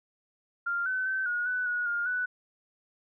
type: tone with pitch steps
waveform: sine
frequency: 1396 / 1517 / 1539 / 1444 / 1494 / 1456 / 1413 / 1486 Hz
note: F6 / F#6 / G6 / F#6 / F#6 / F#6 / F6 / F#6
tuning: -1 / +43 / -32 / -43 / +16 / -28 / +20 / +7 cents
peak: -27 dBFS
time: 0.66-2.26 s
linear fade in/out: 10 ms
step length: 200 ms
effects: none